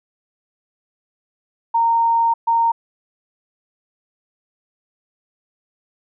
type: tone bursts at uneven times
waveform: sine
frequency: 923 Hz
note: A#5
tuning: 17 cents flat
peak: -13 dBFS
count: 2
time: 1.74-2.34 / 2.47-2.72 s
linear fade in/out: 10 ms
effects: none